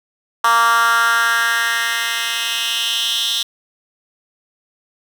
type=tone with high-pass filter sweep; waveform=10% pulse; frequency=231.7 Hz; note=A#3; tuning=10 cents flat; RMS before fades=-17 dBFS; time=0.44-3.43 s; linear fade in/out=5 ms; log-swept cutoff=1100 to 3600 Hz; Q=3.6; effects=none